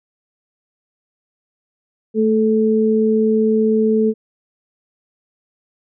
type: tone pair together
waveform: sine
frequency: 220 / 435.7 Hz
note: A3 / A4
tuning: 0 / -17 cents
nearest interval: octave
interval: 1183 cents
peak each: -15 dBFS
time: 2.14-4.14 s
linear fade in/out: 50 ms
effects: none